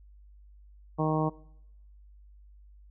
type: harmonic tone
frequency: 155.9 Hz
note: D#3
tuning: 4 cents sharp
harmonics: 1 / 2 / 3 / 4 / 5 / 6 / 7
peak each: -28 / -31 / -33 / -34 / -35 / -36 / -36 dBFS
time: 0.98-1.3 s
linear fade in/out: 20 ms
effects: noise-tail reverb RT60 0.8 s tail -22 dB re dry + added 50 Hz sine -51 dBFS peak until 2.9 s